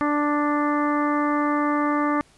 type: harmonic tone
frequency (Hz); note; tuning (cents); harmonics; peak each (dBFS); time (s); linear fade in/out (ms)
294.1; D4; +3; 1 / 2 / 3 / 4 / 5 / 6 / 7; -22 / -29 / -29 / -25 / -37 / -33 / -37; 0.01-2.21; 0
effects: pink hiss -56 dBFS RMS until 2.37 s + resampled to 24000 Hz